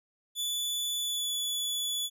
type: tone with pitch glide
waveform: sawtooth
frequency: 3465 to 3431 Hz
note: A7 to A7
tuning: -27 to -44 cents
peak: -27 dBFS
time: 0.35-2.1 s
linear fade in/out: 50 ms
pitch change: -17 cents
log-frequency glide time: 1-1.34 s
effects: none